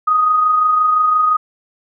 sine tone with amplitude modulation, 1247 Hz, D#6, 3 cents sharp, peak -9 dBFS, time 0.07-1.37 s, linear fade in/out 10 ms, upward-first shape sine, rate 25.8 Hz, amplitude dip 35%, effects none

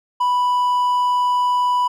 triangle tone, 987.8 Hz, B5, in tune, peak -13 dBFS, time 0.2-1.88 s, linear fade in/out 10 ms, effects none

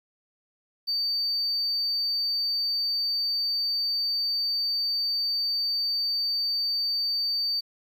triangle tone, 4600 Hz, D8, 37 cents flat, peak -22 dBFS, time 0.87-7.61 s, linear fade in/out 20 ms, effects tanh soft clip ceiling -20 dBFS + 10-bit

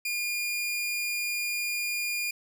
sawtooth tone, 2421 Hz, D#7, 48 cents flat, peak -25 dBFS, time 0.05-2.31 s, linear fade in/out 5 ms, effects none

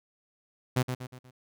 sawtooth tone with echo, 127.2 Hz, C3, 48 cents flat, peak -19 dBFS, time 0.76-0.83 s, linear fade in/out 10 ms, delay 120 ms, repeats 4, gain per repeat -7 dB, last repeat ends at 1.31 s, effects none

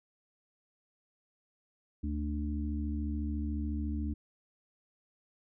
harmonic tone, 74 Hz, D2, 14 cents sharp, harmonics 1 / 3 / 4, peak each -33 / -38 / -39 dBFS, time 2.03-4.14 s, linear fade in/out 10 ms, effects none

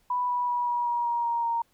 sine tone with pitch steps, 987.8 / 979.3 / 970.8 / 962.5 / 954.2 / 945.9 / 937.8 / 929.7 Hz, B5 / B5 / B5 / B5 / A#5 / A#5 / A#5 / A#5, 0 / -15 / -30 / -45 / +40 / +25 / +10 / -5 cents, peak -24 dBFS, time 0.1-1.62 s, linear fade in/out 5 ms, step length 190 ms, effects pink hiss -67 dBFS RMS until 1.73 s

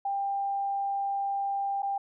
sine tone with dropouts, 794 Hz, G5, 22 cents sharp, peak -27 dBFS, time 0.05-1.98 s, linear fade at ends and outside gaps 5 ms, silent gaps 1.822-1.829 s, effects none

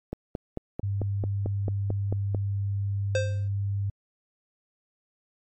click train, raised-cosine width 2 ms, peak -17 dBFS, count 11, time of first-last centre 0.13-2.347 s, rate 4.51 Hz
sine tone, 99.7 Hz, G2, 30 cents sharp, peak -25 dBFS, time 0.83-3.9 s, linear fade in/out 5 ms
square tone with exponential decay, 523.3 Hz, C5, in tune, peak -22 dBFS, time 3.15-3.48 s, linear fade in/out 2 ms, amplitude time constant 71 ms
effects MP3 32 kbps

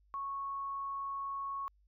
sine tone, 1104 Hz, C#6, 7 cents flat, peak -36 dBFS, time 0.14-1.68 s, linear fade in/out 0 ms, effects added 50 Hz sine -65 dBFS peak until 1.87 s

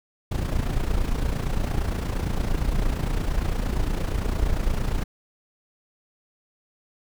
brown noise with amplitude modulation, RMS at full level -21 dBFS, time 0.31-5.04 s, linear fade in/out 10 ms, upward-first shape sine, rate 28.7 Hz, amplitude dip 65%, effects none

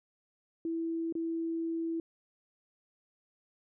sine tone with dropouts, 329.6 Hz, E4, in tune, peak -31 dBFS, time 0.65-2 s, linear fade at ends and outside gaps 2 ms, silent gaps 1.125-1.152 s, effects none

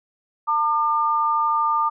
sine tone pair together, 903.3 / 1202 Hz, A5 / D6, +45 / +40 cents, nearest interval perfect fourth, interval 495 cents, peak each -22 / -19 dBFS, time 0.47-1.9 s, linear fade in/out 20 ms, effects none

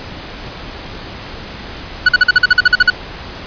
45% pulse tone bursts, 1474 Hz, F#6, 7 cents flat, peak -4 dBFS, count 12, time 2.06-2.902 s, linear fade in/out 5 ms, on 28 ms, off 46 ms, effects pink hiss -29 dBFS RMS until 3.46 s + resampled to 11025 Hz

